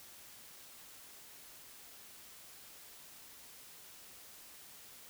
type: silence
effects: white hiss -55 dBFS RMS until 5.09 s